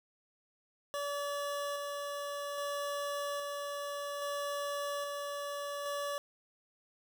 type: tone with tremolo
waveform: 25% pulse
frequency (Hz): 573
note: D5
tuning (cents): -43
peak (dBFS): -31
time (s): 0.94-6.18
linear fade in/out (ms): 0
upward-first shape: square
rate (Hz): 0.61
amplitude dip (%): 25
effects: none